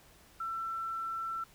sine tone, 1340 Hz, E6, 28 cents sharp, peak -34 dBFS, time 0.4-1.44 s, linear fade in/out 5 ms, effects pink hiss -60 dBFS RMS until 1.54 s

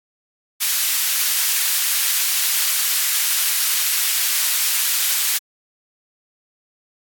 white high-pass noise, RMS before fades -19 dBFS, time 0.6-5.39 s, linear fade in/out 20 ms, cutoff 1700 Hz, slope 12 dB/octave, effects AAC 64 kbps

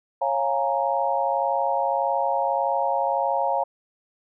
sine chord, Bb minor seventh, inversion first, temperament equal with one note detuned, 549.9 / 698.5 / 830.6 / 932.3 Hz, Db5 / F5 / Ab5 / Bb5, -14 / 0 / 0 / 0 cents, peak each -26 dBFS, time 0.21-3.64 s, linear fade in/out 10 ms, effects none

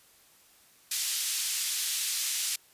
white band-pass noise, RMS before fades -31 dBFS, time 0.91-2.56 s, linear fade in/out 5 ms, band 3000 to 9700 Hz, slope 12 dB/octave, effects white hiss -60 dBFS RMS until 2.73 s + resampled to 32000 Hz

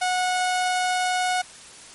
sawtooth tone, 732 Hz, F#5, 19 cents flat, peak -17 dBFS, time 0.01-1.42 s, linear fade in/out 10 ms, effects white hiss -44 dBFS RMS until 1.94 s + MP3 48 kbps

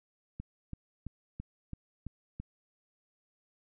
click train, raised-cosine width 5 ms, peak -27 dBFS, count 7, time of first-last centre 0.4-2.4 s, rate 3 Hz, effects none

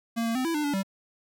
square tone with pitch steps, 230.2 / 228.7 / 257.3 / 332 / 298.7 / 288 / 193.9 Hz, A#3 / A#3 / C4 / E4 / D4 / D4 / G3, -22 / -33 / -29 / +12 / +29 / -34 / -19 cents, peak -26 dBFS, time 0.16-0.832 s, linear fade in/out 20 ms, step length 96 ms, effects none

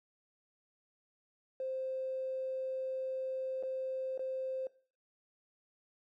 triangle tone with dropouts, 523.3 Hz, C5, in tune, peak -31 dBFS, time 1.6-4.67 s, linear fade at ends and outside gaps 2 ms, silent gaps 3.627-3.634 / 4.177-4.193 s, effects noise-tail reverb RT60 0.4 s tail -22 dB re dry + tanh soft clip ceiling -33 dBFS

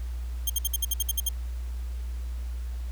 5% pulse tone bursts, 3200 Hz, G7, 35 cents sharp, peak -15 dBFS, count 10, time 0.47-1.29 s, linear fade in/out 5 ms, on 28 ms, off 60 ms, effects added 60 Hz sine -30 dBFS peak until 2.91 s + pink hiss -53 dBFS RMS until 2.91 s

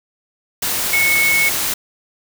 sine tone in noise, 2200 Hz, C#7, 14 cents flat, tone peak -13 dBFS, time 0.93-1.49 s, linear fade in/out 5 ms, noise white, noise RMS -20 dBFS, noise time 0.62-1.74 s, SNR +4 dB, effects none

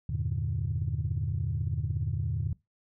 sine chord, E half-diminished seventh, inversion none, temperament equal with one note detuned, 82.41 / 98.91 / 116.54 / 146.83 Hz, E2 / G2 / Bb2 / D3, 0 / +16 / 0 / 0 cents, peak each -33 dBFS, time 0.09-2.53 s, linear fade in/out 5 ms, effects noise-tail reverb RT60 0.2 s tail -21 dB re dry + tanh soft clip ceiling -20 dBFS

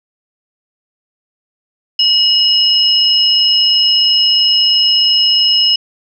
sine tone pair together, 2910 / 5167 Hz, F#7 / E8, -29 / -35 cents, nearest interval minor seventh, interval 994 cents, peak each -11 dBFS, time 1.99-5.76 s, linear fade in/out 5 ms, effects none

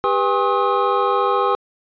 triangle tone cluster, 398.8 / 493 / 809 / 1073 / 1270 Hz, G4 / B4 / G#5 / C6 / D#6, +30 / -3 / -46 / +43 / +35 cents, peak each -20 dBFS, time 0.04-1.55 s, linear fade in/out 0 ms, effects resampled to 11025 Hz

